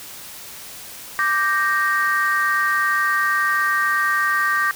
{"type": "chord", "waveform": "sine", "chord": "G minor", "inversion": "second", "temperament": "equal", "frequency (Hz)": [1174.7, 1568, 1864.7], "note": ["D6", "G6", "Bb6"], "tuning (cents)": [0, 0, 0], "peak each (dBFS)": -20, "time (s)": [1.19, 4.71], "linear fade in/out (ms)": 0, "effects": ["tanh soft clip ceiling -10 dBFS", "white hiss -37 dBFS RMS until 4.75 s"]}